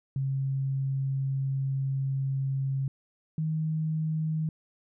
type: tone pair in turn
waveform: sine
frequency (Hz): 135.4 / 157.3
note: C#3 / D#3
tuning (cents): -40 / +19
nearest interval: minor third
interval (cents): 259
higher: second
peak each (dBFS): -26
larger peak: neither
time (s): 0.16-2.88 / 3.38-4.49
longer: first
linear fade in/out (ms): 2
effects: none